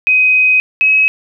sine tone pair in turn, 2516 / 2556 Hz, D#7 / D#7, +19 / +46 cents, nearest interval unison, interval 27 cents, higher second, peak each -7 dBFS, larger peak neither, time 0.07-0.6 / 0.81-1.08 s, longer first, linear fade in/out 0 ms, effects none

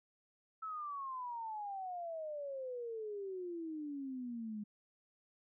sine exponential sweep, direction down, 1318.5 to 205.9 Hz, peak -40 dBFS, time 0.62-4.64 s, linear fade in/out 10 ms, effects none

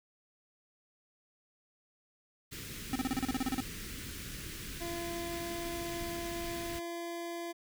pink band-stop noise, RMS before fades -43 dBFS, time 2.51-6.8 s, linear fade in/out 20 ms, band 390 to 1500 Hz, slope 24 dB/octave
square tone bursts, 260.6 Hz, C4, 7 cents flat, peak -30 dBFS, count 12, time 2.93-3.605 s, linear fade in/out 2 ms, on 26 ms, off 33 ms
25% pulse tone, 341 Hz, F4, 41 cents flat, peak -34 dBFS, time 4.8-7.53 s, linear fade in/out 20 ms
effects none

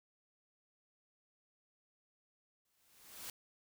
white noise with exponential growth, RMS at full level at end -44 dBFS, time 2.65-3.3 s, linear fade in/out 2 ms, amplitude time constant 140 ms, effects none

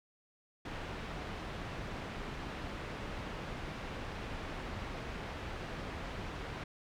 pink low-pass noise, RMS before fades -42 dBFS, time 0.65-6.64 s, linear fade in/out 5 ms, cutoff 2800 Hz, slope 12 dB/octave, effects none

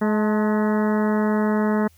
harmonic tone with a mistuned harmonic, 212.4 Hz, G#3, 39 cents sharp, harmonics 1 / 2 / 3 / 4 / 5 / 6 / 7 / 8 / 9, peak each -19 / -25 / -29 / -31 / -33 / -35 / -36 / -37 / -38 dBFS, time 0.01-1.88 s, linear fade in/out 10 ms, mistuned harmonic 4, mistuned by +47 cents, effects added 81 Hz sine -53 dBFS peak until 1.97 s + white hiss -59 dBFS RMS until 1.97 s

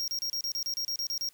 square tone bursts, 5588 Hz, F8, in tune, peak -30 dBFS, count 12, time 0-1.288 s, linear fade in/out 0 ms, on 78 ms, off 32 ms, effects white hiss -62 dBFS RMS until 1.33 s

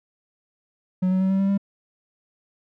triangle tone with pitch steps, 184.4 / 187.08 / 189.8 / 192.56 / 195.36 / 198.21 Hz, F#3 / F#3 / F#3 / G3 / G3 / G3, -6 / +19 / +44 / -31 / -6 / +19 cents, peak -16 dBFS, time 1.02-1.578 s, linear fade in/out 10 ms, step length 93 ms, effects none

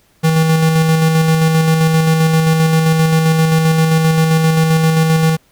square tone with tremolo, 160.5 Hz, E3, 46 cents flat, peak -9 dBFS, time 0.23-5.37 s, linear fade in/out 20 ms, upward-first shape square, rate 7.6 Hz, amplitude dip 30%, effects pink hiss -54 dBFS RMS until 5.51 s

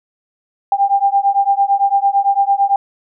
sine beating tone pair, 791 / 799.9 Hz, G5 / G5, +15 / +35 cents, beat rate 8.9 Hz, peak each -14 dBFS, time 0.72-2.76 s, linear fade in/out 2 ms, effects none

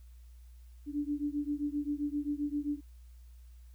sine beating tone pair, 288.4 / 296 Hz, D4 / D4, -31 / +14 cents, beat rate 7.6 Hz, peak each -34 / -35 dBFS, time 0.86-2.81 s, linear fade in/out 50 ms, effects added 60 Hz sine -50 dBFS peak until 3.74 s + white hiss -71 dBFS RMS until 3.74 s

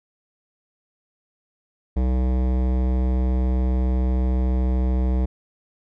sine tone with hard clipping, 63.3 Hz, B1, 43 cents sharp, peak -20 dBFS, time 1.96-5.26 s, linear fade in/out 10 ms, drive 17 dB, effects none

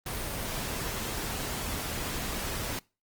pink noise, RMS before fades -34 dBFS, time 0.06-2.79 s, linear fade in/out 2 ms, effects noise-tail reverb RT60 0.3 s tail -24 dB re dry + Opus 24 kbps

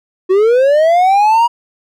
triangle linear sweep, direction up, 362.5 to 960 Hz, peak -5 dBFS, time 0.29-1.48 s, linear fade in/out 20 ms, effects none

